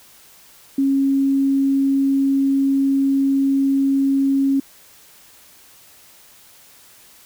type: tone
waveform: sine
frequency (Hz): 273.3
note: C#4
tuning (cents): -24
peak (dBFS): -14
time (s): 0.78-4.6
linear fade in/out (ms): 5
effects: white hiss -48 dBFS RMS until 7.25 s